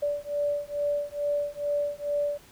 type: beating tone pair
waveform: sine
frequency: 580 / 582.3 Hz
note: D5 / D5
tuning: -22 / -15 cents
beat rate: 2.3 Hz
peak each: -29 / -29 dBFS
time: 0.02-2.38 s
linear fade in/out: 10 ms
effects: pink hiss -54 dBFS RMS until 2.51 s